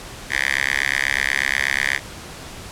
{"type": "tone with high-pass filter", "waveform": "5% pulse", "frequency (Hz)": 68.2, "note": "C#2", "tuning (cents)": -28, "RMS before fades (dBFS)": -21, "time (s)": [0.29, 2], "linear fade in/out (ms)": 50, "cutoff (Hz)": 1800, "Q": 4.4, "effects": ["pink hiss -36 dBFS RMS until 2.71 s", "low-pass 10000 Hz 12 dB/octave"]}